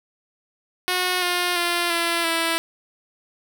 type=tone with pitch steps; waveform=5% pulse; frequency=363.7 / 355.2 / 346.9 / 338.8 / 330.8 Hz; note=F#4 / F4 / F4 / E4 / E4; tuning=-30 / +29 / -12 / +48 / +6 cents; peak=-9 dBFS; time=0.88-2.58 s; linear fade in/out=0 ms; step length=340 ms; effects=8-bit